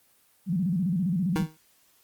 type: tone with vibrato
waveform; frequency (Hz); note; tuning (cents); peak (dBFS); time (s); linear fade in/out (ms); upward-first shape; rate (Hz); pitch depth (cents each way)
sine; 179.4; F3; +47; -23; 0.46-1.47; 50; square; 15; 150
type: tone with exponential decay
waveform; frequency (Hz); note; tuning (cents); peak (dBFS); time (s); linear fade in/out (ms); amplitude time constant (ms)
25% pulse; 157.3; D#3; +19; -17; 1.36-1.57; 0; 44
effects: white hiss -63 dBFS RMS until 2.03 s + Opus 24 kbps